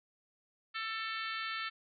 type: harmonic tone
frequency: 444.2 Hz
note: A4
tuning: 16 cents sharp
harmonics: 3 / 4 / 5 / 6 / 7 / 8 / 9 / 10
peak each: -40 / -42 / -44 / -46 / -47 / -48 / -49 / -50 dBFS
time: 0.74-1.7 s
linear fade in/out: 20 ms
effects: none